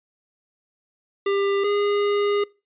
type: tone pair in turn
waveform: square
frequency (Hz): 397.8 / 409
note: G4 / G#4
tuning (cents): +25 / -26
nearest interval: unison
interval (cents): 49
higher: second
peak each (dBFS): -20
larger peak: neither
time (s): 1.26-1.64 / 1.64-2.44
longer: second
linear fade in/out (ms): 5
effects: noise-tail reverb RT60 0.3 s tail -24 dB re dry + resampled to 8000 Hz